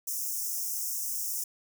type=high-pass noise; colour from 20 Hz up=white; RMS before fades=-33 dBFS; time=0.07-1.44 s; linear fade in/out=5 ms; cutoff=5300 Hz; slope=96 dB/octave; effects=none